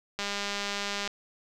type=click train; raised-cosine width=0.2 ms; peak=-15 dBFS; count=180; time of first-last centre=0.19-1.076 s; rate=202 Hz; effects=none